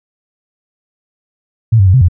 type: tone with pitch steps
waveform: sine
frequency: 113.3 / 97 / 92.3 / 130.4 / 88.4 Hz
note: A#2 / G2 / F#2 / C3 / F2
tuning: -49 / -18 / -4 / -5 / +22 cents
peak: -4 dBFS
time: 1.72-2.085 s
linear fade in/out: 10 ms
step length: 73 ms
effects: none